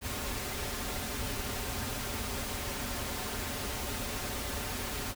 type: noise with comb filter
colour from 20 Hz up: pink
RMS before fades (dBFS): -36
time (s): 0.01-5.15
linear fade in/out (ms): 50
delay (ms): 6.1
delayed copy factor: -0.6
effects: none